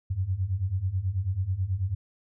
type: beating tone pair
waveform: sine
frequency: 88.9 / 98.1 Hz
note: F2 / G2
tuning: +31 / +2 cents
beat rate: 9.2 Hz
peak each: -30 / -27 dBFS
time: 0.1-1.95 s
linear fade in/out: 10 ms
effects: none